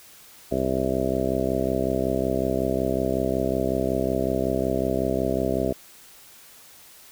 harmonic tone, 65.41 Hz, C2, in tune, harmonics 1 / 2 / 3 / 4 / 5 / 6 / 7 / 8 / 9 / 10, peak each -33 / -33 / -31 / -29 / -32 / -28 / -34 / -32 / -31 / -29 dBFS, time 0.51-5.73 s, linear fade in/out 10 ms, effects white hiss -49 dBFS RMS until 7.11 s

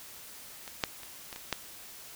clicks, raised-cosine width 0.2 ms, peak -24 / -9 / -27 / -23 / -24 / -11 dBFS, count 6, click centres 0.678 / 0.838 / 1.033 / 1.328 / 1.361 / 1.527 s, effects white hiss -48 dBFS RMS until 2.15 s

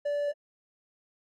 triangle tone, 580 Hz, D5, 22 cents flat, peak -25 dBFS, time 0.05-0.32 s, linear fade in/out 10 ms, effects AAC 32 kbps

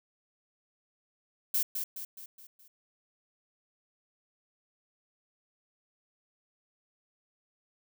violet noise with echo, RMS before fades -28 dBFS, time 1.54-1.63 s, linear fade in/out 5 ms, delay 210 ms, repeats 5, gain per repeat -6 dB, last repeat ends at 2.68 s, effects none

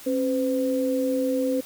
sine tone pair together, 269.8 / 509.3 Hz, C#4 / C5, -47 / -47 cents, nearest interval major seventh, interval 1100 cents, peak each -24 dBFS, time 0.06-1.61 s, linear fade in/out 10 ms, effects white hiss -44 dBFS RMS until 1.65 s

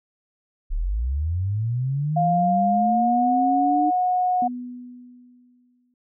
sine linear sweep, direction up, 31.77 to 305.9 Hz, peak -21 dBFS, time 0.7-3.91 s, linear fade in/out 20 ms
sine tone with pitch glide, 702 to 728.9 Hz, F5 to F#5, +9 to -26 cents, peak -18 dBFS, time 2.16-4.48 s, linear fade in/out 10 ms, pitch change +65 cents, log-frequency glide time 2.64-3.29 s
sine tone with exponential decay, 246.9 Hz, B3, in tune, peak -25 dBFS, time 4.42-5.94 s, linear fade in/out 2 ms, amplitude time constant 330 ms
effects none

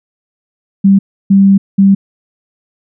sine tone bursts at uneven times, 196 Hz, G3, in tune, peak -3 dBFS, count 3, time 0.84-0.99 / 1.3-1.58 / 1.78-1.95 s, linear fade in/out 10 ms, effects none

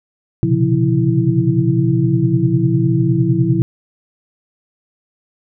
sine tone cluster, 120.2 / 130.6 / 140 / 174.5 / 329 Hz, B2 / C3 / C#3 / F3 / E4, -46 / -3 / +18 / -1 / -3 cents, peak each -18 dBFS, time 0.43-3.62 s, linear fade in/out 0 ms, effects none

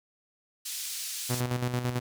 white band-pass noise, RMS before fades -36 dBFS, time 0.65-1.41 s, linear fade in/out 10 ms, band 3300 to 10000 Hz, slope 12 dB/octave
sawtooth tone with tremolo, 123.47 Hz, B2, in tune, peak -22 dBFS, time 1.29-2 s, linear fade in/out 20 ms, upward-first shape square, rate 9 Hz, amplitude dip 55%
effects none

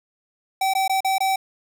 square tone with dropouts, 769 Hz, G5, 33 cents flat, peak -19 dBFS, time 0.61-1.36 s, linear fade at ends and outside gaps 5 ms, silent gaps 0.737-0.75 / 0.879-0.895 / 1.006-1.046 / 1.183-1.204 s, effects none

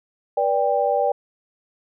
sine tone cluster, 484.9 / 583 / 792 Hz, B4 / D5 / G5, -32 / -13 / +18 cents, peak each -23 / -21 / -21 dBFS, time 0.37-1.12 s, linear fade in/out 5 ms, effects none

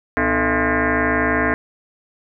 sine tone with frequency modulation, 681 Hz, F5, 44 cents flat, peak -15 dBFS, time 0.17-1.54 s, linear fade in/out 0 ms, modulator 187 Hz, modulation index 6.8, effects none

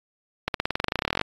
accelerating click train, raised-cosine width 0.3 ms, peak -7 dBFS, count 21, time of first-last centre 0.48-1.214 s, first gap 62 ms, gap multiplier 0.94, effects AAC 32 kbps

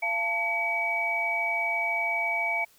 sine tone cluster, 684 / 886 / 2273 Hz, F5 / A5 / C#7, -36 / +12 / +43 cents, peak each -32 / -34 / -26 dBFS, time 0.02-2.65 s, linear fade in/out 10 ms, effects white hiss -60 dBFS RMS until 2.78 s

